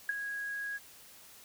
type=tone with ADSR envelope; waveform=sine; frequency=1652 Hz; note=G#6; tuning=10 cents flat; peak=-25 dBFS; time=0.09-0.79 s; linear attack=3 ms; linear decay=17 ms; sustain=-10 dB; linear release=31 ms; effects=white hiss -55 dBFS RMS until 1.44 s